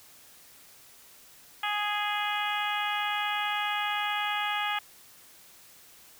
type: harmonic tone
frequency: 415.3 Hz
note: G#4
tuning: in tune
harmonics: 2 / 3 / 4 / 5 / 6 / 7 / 8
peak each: -32 / -34 / -35 / -36 / -37 / -37 / -38 dBFS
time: 1.63-4.79 s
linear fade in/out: 5 ms
effects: white hiss -54 dBFS RMS until 6.19 s